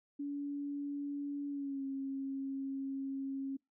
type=tone with pitch glide; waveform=sine; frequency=285.3 to 271.3 Hz; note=C#4 to C#4; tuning=+50 to -37 cents; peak=-36 dBFS; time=0.19-3.57 s; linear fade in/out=10 ms; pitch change=-87 cents; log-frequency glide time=1.49-1.84 s; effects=noise-tail reverb RT60 0.2 s tail -26 dB re dry